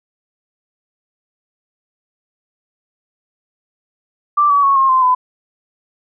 sine tone with pitch steps, 1174.7 / 1139.3 / 1104.9 / 1071.6 / 1039.3 / 1008 Hz, D6 / C#6 / C#6 / C6 / C6 / B5, 0 / +47 / -6 / +41 / -12 / +35 cents, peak -9 dBFS, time 4.37-5.15 s, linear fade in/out 10 ms, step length 130 ms, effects none

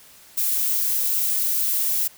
violet noise, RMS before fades -22 dBFS, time 0.37-2.08 s, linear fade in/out 10 ms, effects white hiss -49 dBFS RMS until 2.17 s

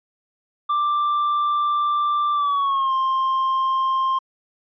triangle tone with pitch glide, 1179 to 1056.5 Hz, D6 to C6, +6 to +16 cents, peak -16 dBFS, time 0.69-4.19 s, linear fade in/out 10 ms, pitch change -190 cents, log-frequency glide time 2.33-2.93 s, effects resampled to 11025 Hz

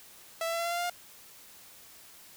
sawtooth tone with pitch steps, 659.3 / 665.8 / 672.4 / 679 / 685.7 / 692.5 / 699.3 / 706.2 Hz, E5 / E5 / E5 / F5 / F5 / F5 / F5 / F5, 0 / +17 / +34 / -49 / -32 / -15 / +2 / +19 cents, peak -26 dBFS, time 0.41-0.898 s, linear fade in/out 2 ms, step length 61 ms, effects white hiss -53 dBFS RMS until 2.36 s

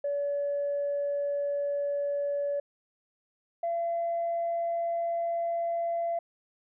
sine tone pair in turn, 571 / 679 Hz, D5 / F5, -49 / -49 cents, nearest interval minor third, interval 300 cents, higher second, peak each -26 dBFS, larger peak neither, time 0.04-2.6 / 3.63-6.19 s, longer neither, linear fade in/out 5 ms, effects tanh soft clip ceiling -23 dBFS

